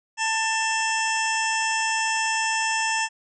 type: harmonic tone with a mistuned harmonic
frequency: 889 Hz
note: A5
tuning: 18 cents sharp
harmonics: 1 / 2 / 3 / 4 / 6 / 7 / 8 / 9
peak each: -26 / -27 / -28 / -36 / -32 / -37 / -34 / -36 dBFS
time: 0.17-3.09 s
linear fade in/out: 50 ms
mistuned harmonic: 4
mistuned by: -150 cents
effects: none